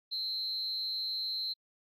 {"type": "tone with amplitude modulation", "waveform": "sine", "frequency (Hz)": 4100, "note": "C8", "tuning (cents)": -36, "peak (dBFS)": -28, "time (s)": [0.11, 1.54], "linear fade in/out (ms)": 20, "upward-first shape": "sine", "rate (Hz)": 247, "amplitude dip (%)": 75, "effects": ["tanh soft clip ceiling -27 dBFS", "AAC 64 kbps"]}